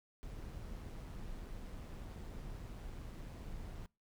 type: noise with amplitude modulation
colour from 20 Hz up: brown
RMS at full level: -45 dBFS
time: 0.23-3.86 s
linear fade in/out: 0 ms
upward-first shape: sine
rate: 159 Hz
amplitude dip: 35%
effects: noise-tail reverb RT60 0.3 s tail -26 dB re dry